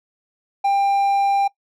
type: tone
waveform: triangle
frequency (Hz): 795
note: G5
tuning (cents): +24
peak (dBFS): -13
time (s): 0.64-1.48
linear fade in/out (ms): 10
effects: noise-tail reverb RT60 0.1 s tail -21 dB re dry